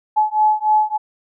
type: beating tone pair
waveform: sine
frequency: 854 / 857.4 Hz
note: G#5 / A5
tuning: +48 / -45 cents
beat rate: 3.4 Hz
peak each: -16 dBFS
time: 0.16-0.98 s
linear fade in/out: 20 ms
effects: none